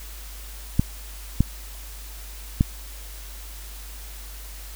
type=clicks; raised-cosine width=5 ms; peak=-4 dBFS; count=3; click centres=0.795 / 1.406 / 2.609 s; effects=added 50 Hz sine -37 dBFS peak until 4.75 s + white hiss -43 dBFS RMS until 4.75 s